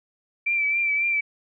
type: tone with vibrato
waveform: sine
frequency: 2337 Hz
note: D7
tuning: 9 cents flat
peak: -20 dBFS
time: 0.46-1.21 s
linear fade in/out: 10 ms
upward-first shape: triangle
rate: 3.7 Hz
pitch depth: 44 cents each way
effects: none